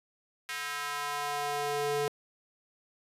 square tone with high-pass filter sweep, 145.2 Hz, D3, 19 cents flat, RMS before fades -33 dBFS, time 0.49-2.08 s, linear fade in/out 0 ms, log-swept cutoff 1800 to 370 Hz, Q 1.7, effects resampled to 32000 Hz

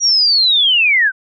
sine linear sweep, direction down, 5780 to 1480 Hz, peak -9 dBFS, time 0-1.12 s, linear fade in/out 50 ms, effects none

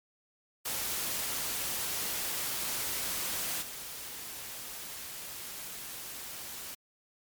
white noise with level steps, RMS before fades -34 / -42 dBFS, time 0.65-6.75 s, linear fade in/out 10 ms, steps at 3.61 s, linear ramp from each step 20 ms, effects MP3 96 kbps

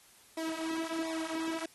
sawtooth tone with flanger, 324.2 Hz, E4, 29 cents flat, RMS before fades -36 dBFS, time 0.37-1.66 s, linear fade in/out 5 ms, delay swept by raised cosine 0.65 to 4.85 ms, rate 1.4 Hz, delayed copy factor -0.75, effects white hiss -60 dBFS RMS until 1.74 s + AAC 32 kbps

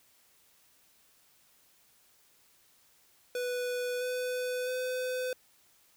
square tone with pitch steps, 493.9 / 500.2 / 506.6 Hz, B4 / B4 / B4, 0 / +22 / +44 cents, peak -32 dBFS, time 3.35-5.33 s, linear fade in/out 2 ms, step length 660 ms, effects white hiss -65 dBFS RMS until 5.96 s

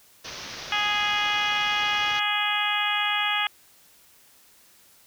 white low-pass noise, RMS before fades -38 dBFS, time 0.24-2.2 s, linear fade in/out 10 ms, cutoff 6200 Hz, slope 96 dB/octave
harmonic tone, 415.3 Hz, G#4, in tune, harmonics 2 / 3 / 4 / 5 / 6 / 7 / 8, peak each -30 / -30 / -30 / -30 / -30 / -30 / -30 dBFS, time 0.72-3.47 s, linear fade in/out 2 ms
effects white hiss -56 dBFS RMS until 5.06 s

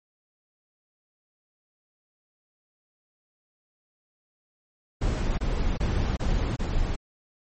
brown noise bursts, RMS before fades -25 dBFS, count 5, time 5.01-6.96 s, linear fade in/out 10 ms, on 370 ms, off 25 ms, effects MP3 32 kbps

